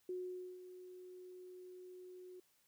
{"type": "tone with ADSR envelope", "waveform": "sine", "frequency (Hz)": 364.9, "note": "F#4", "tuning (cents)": -24, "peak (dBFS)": -39, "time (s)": [0.09, 2.4], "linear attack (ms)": 3, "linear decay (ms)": 490, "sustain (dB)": -12, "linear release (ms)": 4, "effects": ["white hiss -75 dBFS RMS until 2.67 s"]}